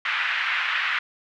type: band-pass noise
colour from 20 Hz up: pink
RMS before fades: -25 dBFS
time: 0.05-0.99 s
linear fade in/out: 5 ms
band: 1400 to 2700 Hz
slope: 24 dB/octave
effects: none